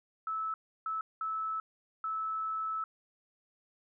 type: tone bursts at uneven times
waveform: sine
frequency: 1306 Hz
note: E6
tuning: 17 cents flat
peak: -32 dBFS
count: 4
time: 0.27-0.54 / 0.86-1.01 / 1.21-1.6 / 2.04-2.84 s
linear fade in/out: 2 ms
effects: none